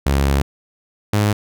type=tone pair in turn; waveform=sawtooth; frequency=69.3 / 104.17 Hz; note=C#2 / G#2; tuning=0 / +6 cents; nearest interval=perfect fifth; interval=706 cents; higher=second; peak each=-10 dBFS; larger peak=neither; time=0.06-0.42 / 1.13-1.33 s; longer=first; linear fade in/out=5 ms; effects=none